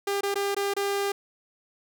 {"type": "tone with dropouts", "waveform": "sawtooth", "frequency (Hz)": 400, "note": "G4", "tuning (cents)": 35, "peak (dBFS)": -21, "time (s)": [0.07, 1.12], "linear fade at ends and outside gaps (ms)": 5, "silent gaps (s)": [[0.209, 0.232], [0.343, 0.356], [0.547, 0.565], [0.738, 0.765]], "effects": []}